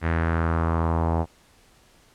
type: tone with low-pass filter sweep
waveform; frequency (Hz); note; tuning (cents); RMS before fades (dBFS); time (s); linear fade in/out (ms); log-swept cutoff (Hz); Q
sawtooth; 82.41; E2; 0; -23; 0.01-1.26; 50; 1900 to 810; 2.7
effects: pink hiss -57 dBFS RMS until 2.14 s + low-pass 11000 Hz 12 dB/octave